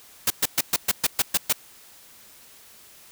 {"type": "noise bursts", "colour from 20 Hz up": "white", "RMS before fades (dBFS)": -20, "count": 9, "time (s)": [0.27, 1.527], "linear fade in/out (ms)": 5, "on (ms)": 33, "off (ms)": 120, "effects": ["white hiss -50 dBFS RMS until 3.11 s"]}